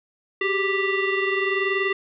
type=tone with frequency modulation; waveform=sine; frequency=1174.7 Hz; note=D6; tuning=in tune; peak=-20 dBFS; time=0.41-1.93 s; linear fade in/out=5 ms; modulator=790 Hz; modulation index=1.9; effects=none